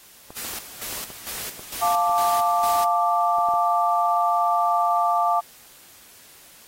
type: clicks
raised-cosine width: 1 ms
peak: -27 dBFS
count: 12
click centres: 0.305 / 0.449 / 0.536 / 0.927 / 0.979 / 1.103 / 1.594 / 2.095 / 2.637 / 3.385 / 3.487 / 3.538 s
type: noise with tremolo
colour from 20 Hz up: white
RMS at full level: -32 dBFS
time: 0.36-2.85 s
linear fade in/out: 10 ms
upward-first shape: square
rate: 2.2 Hz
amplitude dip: 65%
type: chord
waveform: sine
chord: D minor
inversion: first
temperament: equal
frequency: 698.5 / 880 / 1174.7 Hz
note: F5 / A5 / D6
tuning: 0 / 0 / 0 cents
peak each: -21 / -24 / -22 dBFS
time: 1.81-5.41 s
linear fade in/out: 20 ms
effects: white hiss -49 dBFS RMS until 6.67 s + AAC 48 kbps